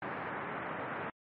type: band-pass noise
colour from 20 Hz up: white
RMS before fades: -39 dBFS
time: 0.02-1.1 s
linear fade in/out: 2 ms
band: 110 to 1800 Hz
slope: 24 dB/octave
effects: low-pass 3000 Hz 12 dB/octave + MP3 32 kbps

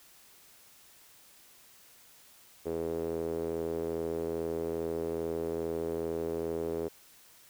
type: tone with band-pass filter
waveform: sawtooth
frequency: 82.41 Hz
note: E2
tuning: in tune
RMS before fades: -34 dBFS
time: 2.65-6.89 s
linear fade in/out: 20 ms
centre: 430 Hz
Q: 4.5
effects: white hiss -58 dBFS RMS until 7.49 s

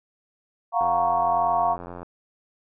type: chord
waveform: sine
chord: Gb major seventh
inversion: third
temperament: equal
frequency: 698.5 / 740 / 932.3 / 1108.7 Hz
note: F5 / Gb5 / Bb5 / Db6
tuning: 0 / 0 / 0 / 0 cents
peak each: -22 / -28 / -25 / -26 dBFS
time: 0.72-1.77 s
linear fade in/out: 50 ms
type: click train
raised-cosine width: 1 ms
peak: -23 dBFS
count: 108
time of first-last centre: 0.81-2.03 s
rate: 87.7 Hz
effects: none

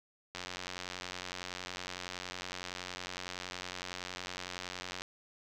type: click train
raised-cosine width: 0.2 ms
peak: -22 dBFS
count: 425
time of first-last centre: 0.35-5.02 s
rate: 90.8 Hz
effects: none

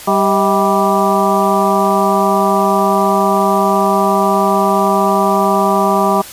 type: harmonic tone with a mistuned harmonic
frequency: 196 Hz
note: G3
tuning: in tune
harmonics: 1 / 2 / 3 / 4 / 5 / 6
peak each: -17 / -17 / -17 / -17 / -17 / -17 dBFS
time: 0.07-6.22 s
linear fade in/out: 10 ms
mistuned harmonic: 3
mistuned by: +130 cents
effects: white hiss -32 dBFS RMS until 6.32 s + resampled to 32000 Hz

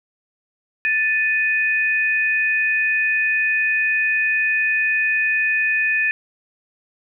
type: tone pair together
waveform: sine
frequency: 1760 / 2489 Hz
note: A6 / D#7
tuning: 0 / 0 cents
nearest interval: tritone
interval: 600 cents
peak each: -19 dBFS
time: 0.85-6.11 s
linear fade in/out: 0 ms
effects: none

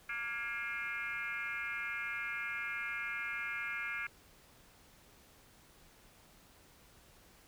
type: tone with frequency modulation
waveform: sine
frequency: 1899 Hz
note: A#6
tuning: 32 cents sharp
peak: -36 dBFS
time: 0.09-4.07 s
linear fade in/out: 5 ms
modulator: 245 Hz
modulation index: 2.4
effects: pink hiss -62 dBFS RMS until 7.47 s

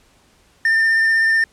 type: tone with vibrato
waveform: triangle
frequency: 1800 Hz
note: A6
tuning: 39 cents sharp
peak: -11 dBFS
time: 0.65-1.44 s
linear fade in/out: 2 ms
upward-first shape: sine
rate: 16 Hz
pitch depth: 12 cents each way
effects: pink hiss -55 dBFS RMS until 1.52 s + low-pass 10000 Hz 12 dB/octave

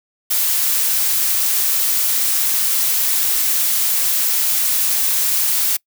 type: noise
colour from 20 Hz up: blue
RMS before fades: -17 dBFS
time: 0.3-5.77 s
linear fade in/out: 10 ms
effects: noise-tail reverb RT60 0.1 s tail -25 dB re dry

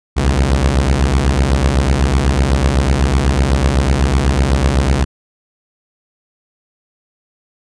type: beating tone pair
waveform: sawtooth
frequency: 63 / 71 Hz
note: B1 / C#2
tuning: +35 / +42 cents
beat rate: 8 Hz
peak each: -10 dBFS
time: 0.16-5.05 s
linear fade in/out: 20 ms
effects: resampled to 22050 Hz

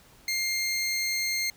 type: tone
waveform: 20% pulse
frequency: 2115 Hz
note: C7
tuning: 18 cents sharp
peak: -21 dBFS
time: 0.28-1.5 s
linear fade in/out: 2 ms
effects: pink hiss -56 dBFS RMS until 1.56 s

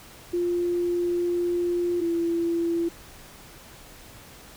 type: tone pair in turn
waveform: sine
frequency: 349.8 / 337.8 Hz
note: F4 / E4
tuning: +3 / +42 cents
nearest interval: minor second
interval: 61 cents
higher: first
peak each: -22 dBFS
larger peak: neither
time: 0.33-2.01 / 2.01-2.89 s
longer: first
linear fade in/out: 10 ms
effects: pink hiss -47 dBFS RMS until 4.56 s

